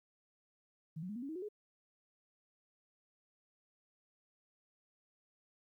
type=tone with pitch steps; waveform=sine; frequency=158.9 / 182.53 / 209.7 / 240.8 / 276.7 / 317.8 / 365.1 / 419.3 Hz; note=D#3 / F#3 / G#3 / B3 / C#4 / D#4 / F#4 / G#4; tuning=+37 / -23 / +17 / -44 / -3 / +37 / -23 / +17 cents; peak=-40 dBFS; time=0.96-1.488 s; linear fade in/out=10 ms; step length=66 ms; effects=13-bit